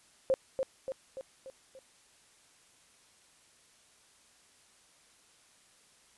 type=tone with echo; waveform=sine; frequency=529 Hz; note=C5; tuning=19 cents sharp; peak=-23 dBFS; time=0.3-0.34 s; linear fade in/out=0 ms; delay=290 ms; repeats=5; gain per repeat=-5 dB; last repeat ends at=1.79 s; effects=white hiss -63 dBFS RMS until 6.17 s + resampled to 24000 Hz